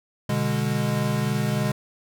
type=chord; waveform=square; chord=G# diminished; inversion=first; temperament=equal with one note detuned; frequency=123.47 / 146.83 / 205.3 Hz; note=B2 / D3 / G#3; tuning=0 / 0 / -20 cents; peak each=-27 dBFS; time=0.29-1.72 s; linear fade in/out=5 ms; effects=none